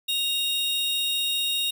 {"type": "tone pair together", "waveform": "45% pulse", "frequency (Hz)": [2800, 3745], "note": ["F7", "A#7"], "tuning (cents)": [4, 7], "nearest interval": "perfect fourth", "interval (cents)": 503, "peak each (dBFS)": [-29, -25], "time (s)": [0.08, 1.71], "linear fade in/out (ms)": 10, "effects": []}